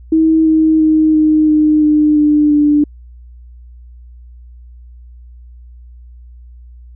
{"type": "tone with pitch steps", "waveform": "sine", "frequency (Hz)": [319.8, 316.1, 312.5, 308.9, 305.4, 301.9, 298.4, 295], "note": ["D#4", "D#4", "D#4", "D#4", "D#4", "D4", "D4", "D4"], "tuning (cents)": [48, 27, 8, -12, -32, 48, 28, 8], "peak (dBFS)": -7, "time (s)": [0.12, 2.84], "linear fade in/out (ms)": 5, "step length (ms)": 340, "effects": ["added 60 Hz sine -34 dBFS peak until 6.95 s"]}